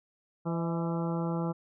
harmonic tone with a mistuned harmonic, 168 Hz, E3, 33 cents sharp, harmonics 1 / 2 / 3 / 4 / 5 / 6 / 7 / 8, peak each -30 / -36 / -38 / -43 / -41 / -45 / -45 / -46 dBFS, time 0.45-1.53 s, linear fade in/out 20 ms, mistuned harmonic 4, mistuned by -59 cents, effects none

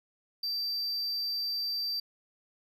triangle tone, 4675 Hz, D8, 9 cents flat, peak -29 dBFS, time 0.43-2 s, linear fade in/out 5 ms, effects none

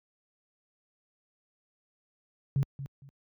sine tone with echo, 137.8 Hz, C#3, 10 cents flat, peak -22 dBFS, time 2.56-2.63 s, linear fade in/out 0 ms, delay 230 ms, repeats 2, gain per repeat -13 dB, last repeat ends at 3.09 s, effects tanh soft clip ceiling -18 dBFS + high-pass 60 Hz 12 dB/octave

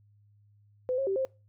sine tone with pitch steps, 507 / 540 / 387.9 / 528 Hz, B4 / C#5 / G4 / C5, +45 / -45 / -18 / +16 cents, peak -26 dBFS, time 0.89-1.25 s, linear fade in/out 0 ms, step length 90 ms, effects noise-tail reverb RT60 0.3 s tail -24 dB re dry + added 103 Hz sine -59 dBFS peak until 1.48 s

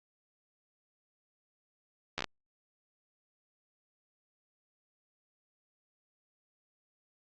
slowing click train, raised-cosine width 0.2 ms, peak -15 dBFS, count 5, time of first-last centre 2.18-2.243 s, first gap 12 ms, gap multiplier 1.18, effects low-pass 5000 Hz 12 dB/octave + Opus 48 kbps

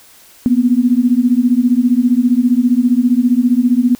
sine beating tone pair, 238.1 / 253.1 Hz, A#3 / B3, +37 / +43 cents, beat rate 15 Hz, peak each -12 dBFS, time 0.46-3.95 s, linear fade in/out 0 ms, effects white hiss -44 dBFS RMS until 3.99 s

